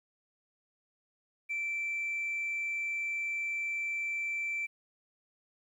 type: tone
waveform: sine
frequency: 2336 Hz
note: D7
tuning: 10 cents flat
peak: -30 dBFS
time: 1.49-4.67 s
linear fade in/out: 20 ms
effects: tanh soft clip ceiling -29 dBFS + 11-bit